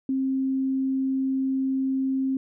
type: tone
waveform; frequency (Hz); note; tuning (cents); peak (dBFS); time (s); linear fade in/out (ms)
sine; 265.8; C4; +27; -22; 0.09-2.37; 2
effects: none